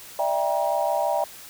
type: chord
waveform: sine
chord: E half-diminished seventh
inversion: third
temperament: just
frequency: 593.3 / 659.3 / 791.1 / 949.3 Hz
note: D5 / E5 / G5 / Bb5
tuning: +18 / 0 / +16 / +31 cents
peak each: -26 / -26 / -26 / -28 dBFS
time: 0.19-1.24 s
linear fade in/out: 2 ms
effects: white hiss -43 dBFS RMS until 1.49 s